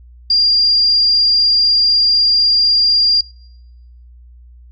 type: tone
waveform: sine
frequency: 4792 Hz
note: D8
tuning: 34 cents sharp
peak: -9 dBFS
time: 0.3-3.21 s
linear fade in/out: 5 ms
effects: noise-tail reverb RT60 0.9 s tail -25 dB re dry + added 60 Hz sine -38 dBFS peak until 4.71 s